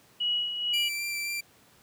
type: tone with tremolo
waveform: sine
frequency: 2916 Hz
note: F#7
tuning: 26 cents flat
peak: -24 dBFS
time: 0.2-0.89 s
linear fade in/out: 10 ms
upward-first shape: sine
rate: 2.2 Hz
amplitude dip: 55%
type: tone with vibrato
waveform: sawtooth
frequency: 2353 Hz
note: D7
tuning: 3 cents sharp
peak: -27 dBFS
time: 0.73-1.41 s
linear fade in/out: 10 ms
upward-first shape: sine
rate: 3.8 Hz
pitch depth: 12 cents each way
effects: pink hiss -59 dBFS RMS until 1.82 s + high-pass 100 Hz 12 dB/octave